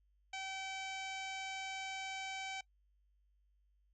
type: harmonic tone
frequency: 769 Hz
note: G5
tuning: 33 cents flat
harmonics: 1 / 2 / 3 / 4 / 5 / 6 / 7 / 8 / 9 / 10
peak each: -45 / -52 / -45 / -50 / -55 / -58 / -60 / -58 / -55 / -66 dBFS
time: 0.33-2.61 s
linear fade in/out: 5 ms
effects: noise-tail reverb RT60 0.1 s tail -22 dB re dry + added 50 Hz sine -70 dBFS peak until 3.93 s